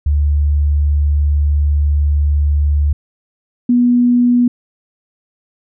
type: tone pair in turn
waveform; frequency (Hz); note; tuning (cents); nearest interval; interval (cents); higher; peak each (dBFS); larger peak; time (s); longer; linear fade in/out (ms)
sine; 73.1 / 243.5; D2 / B3; -7 / -24; octave + major sixth; 2083; second; -10 / -8; second; 0.06-2.93 / 3.69-4.48; first; 5
effects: none